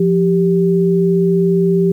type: tone pair together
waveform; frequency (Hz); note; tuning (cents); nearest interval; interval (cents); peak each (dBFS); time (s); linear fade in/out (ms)
sine; 174.4 / 391.5; F3 / G4; -2 / -2; octave + major second; 1400; -13; 0-1.92; 5
effects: 8-bit